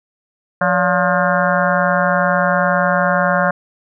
harmonic tone with a mistuned harmonic, 177.9 Hz, F3, 32 cents sharp, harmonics 1 / 3 / 4 / 5 / 6 / 7 / 8 / 9 / 10, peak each -20 / -18 / -20 / -29 / -21 / -26 / -20 / -22 / -29 dBFS, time 0.61-3.51 s, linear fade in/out 5 ms, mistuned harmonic 3, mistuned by +110 cents, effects none

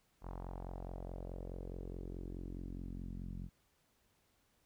sawtooth tone with low-pass filter sweep, 44.73 Hz, F1, 42 cents sharp, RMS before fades -45 dBFS, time 0.21-3.5 s, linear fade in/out 50 ms, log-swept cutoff 1000 to 190 Hz, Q 2.5, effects pink hiss -75 dBFS RMS until 4.65 s

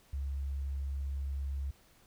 sine tone, 68.9 Hz, C#2, 10 cents flat, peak -33 dBFS, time 0.13-1.71 s, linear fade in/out 5 ms, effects pink hiss -64 dBFS RMS until 2.06 s

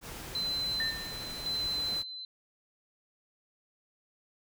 pink noise, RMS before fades -43 dBFS, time 0.01-2.04 s, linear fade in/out 50 ms
sine tone with tremolo, 4053 Hz, B7, 44 cents sharp, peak -30 dBFS, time 0.35-2.25 s, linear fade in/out 2 ms, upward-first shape square, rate 0.9 Hz, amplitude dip 65%
sine tone with exponential decay, 1807 Hz, A6, 46 cents sharp, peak -30 dBFS, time 0.8-1.4 s, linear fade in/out 1 ms, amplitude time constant 130 ms
effects none

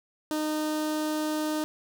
sawtooth tone with notch filter, 307.1 Hz, D#4, 23 cents flat, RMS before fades -29 dBFS, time 0.31-1.64 s, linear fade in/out 0 ms, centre 2200 Hz, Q 1.8, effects none

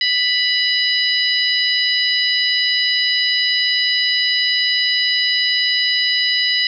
harmonic tone with a mistuned harmonic, 991 Hz, B5, 6 cents sharp, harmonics 2 / 3 / 4 / 5, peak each -20 / -20 / -20 / -20 dBFS, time 0.01-6.67 s, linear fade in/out 2 ms, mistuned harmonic 3, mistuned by -16 cents, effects none

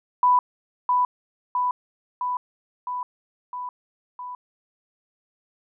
sine tone with echo, 992 Hz, B5, 7 cents sharp, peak -14 dBFS, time 0.23-0.39 s, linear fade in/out 2 ms, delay 660 ms, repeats 6, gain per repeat -3 dB, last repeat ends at 4.35 s, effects none

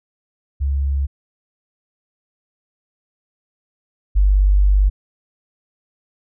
sine tone pair in turn, 69.2 / 48.93 Hz, C#2 / G1, -2 / -2 cents, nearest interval tritone, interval 600 cents, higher first, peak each -16 / -10 dBFS, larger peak second, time 0.6-1.07 / 4.15-4.9 s, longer second, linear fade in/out 20 ms, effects none

